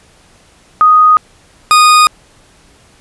sine / 40% pulse tone pair in turn, 1244.5 / 1234.5 Hz, D#6 / D#6, 0 / -14 cents, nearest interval unison, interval 14 cents, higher first, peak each -3 dBFS, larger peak neither, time 0.81-1.17 / 1.71-2.07 s, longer neither, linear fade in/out 0 ms, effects pink hiss -46 dBFS RMS until 3 s + resampled to 24000 Hz

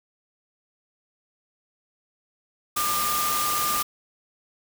sine tone in noise, 1200 Hz, D6, 37 cents sharp, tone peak -25 dBFS, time 2.76-3.83 s, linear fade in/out 10 ms, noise white, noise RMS -27 dBFS, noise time 2.76-3.83 s, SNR -1 dB, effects none

